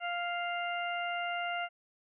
harmonic tone, 698.5 Hz, F5, in tune, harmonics 1 / 2 / 3 / 4, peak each -35 / -38 / -40 / -41 dBFS, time 0-1.69 s, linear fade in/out 50 ms, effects none

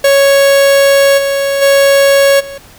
45% pulse tone with level steps, 554.4 Hz, C#5, in tune, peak -5 / -11 / -5 / -24 dBFS, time 0.04-2.58 s, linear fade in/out 5 ms, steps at 1.17 / 1.61 / 2.39 s, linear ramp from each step 20 ms, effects pink hiss -39 dBFS RMS until 2.78 s

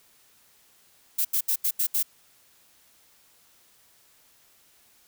violet noise bursts at uneven times, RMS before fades -24 dBFS, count 6, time 1.18-1.25 / 1.33-1.41 / 1.48-1.56 / 1.64-1.71 / 1.79-1.87 / 1.94-2.03 s, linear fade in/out 10 ms, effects white hiss -60 dBFS RMS until 5.07 s

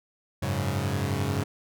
sawtooth chord, F# suspended second, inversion none, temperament equal, 92.5 / 103.83 / 138.59 Hz, F#2 / G#2 / C#3, 0 / 0 / 0 cents, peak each -26 dBFS, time 0.42-1.44 s, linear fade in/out 10 ms, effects none

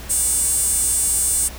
square tone with high-pass filter, 321.3 Hz, E4, 44 cents flat, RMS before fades -19 dBFS, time 0.09-1.49 s, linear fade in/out 20 ms, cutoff 8700 Hz, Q 5.7, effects added 60 Hz sine -34 dBFS peak until 1.58 s + pink hiss -37 dBFS RMS until 1.58 s

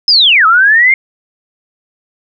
sine linear two-way sweep, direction down then up, 5200 to 1258 to 2153 Hz, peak -4 dBFS, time 0.08-0.94 s, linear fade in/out 2 ms, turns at 0.46 s, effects none

